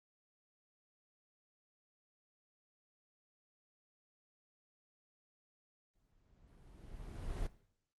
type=noise with exponential growth; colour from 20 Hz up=brown; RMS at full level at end=-37 dBFS; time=5.95-7.47 s; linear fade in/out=5 ms; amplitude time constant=330 ms; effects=noise-tail reverb RT60 0.7 s tail -18 dB re dry + Opus 24 kbps